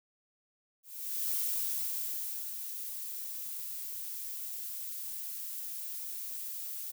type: noise with ADSR envelope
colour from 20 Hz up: violet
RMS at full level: -32 dBFS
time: 0.83-6.92 s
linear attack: 490 ms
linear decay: 1200 ms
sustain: -8 dB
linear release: 18 ms
effects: none